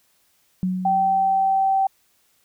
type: tone with exponential decay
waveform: sine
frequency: 184.4 Hz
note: F#3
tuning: 6 cents flat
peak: -18 dBFS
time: 0.63-1.83 s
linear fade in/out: 0 ms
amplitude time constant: 260 ms
type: tone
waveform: sine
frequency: 774 Hz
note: G5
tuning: 22 cents flat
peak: -16 dBFS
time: 0.85-1.87 s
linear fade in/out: 5 ms
effects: white hiss -63 dBFS RMS until 2.44 s